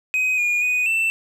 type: tone with pitch steps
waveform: triangle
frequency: 2516 / 2435 / 2485 / 2670 Hz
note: D#7 / D#7 / D#7 / E7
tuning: +19 / -38 / -3 / +22 cents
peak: -16 dBFS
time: 0.14-1.1 s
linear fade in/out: 0 ms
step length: 240 ms
effects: none